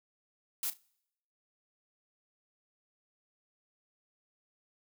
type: noise with echo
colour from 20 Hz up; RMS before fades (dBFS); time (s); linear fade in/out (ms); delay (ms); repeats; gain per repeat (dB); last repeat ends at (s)
blue; -34; 0.63-0.7; 2; 36; 2; -14; 0.772
effects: noise-tail reverb RT60 0.8 s tail -26 dB re dry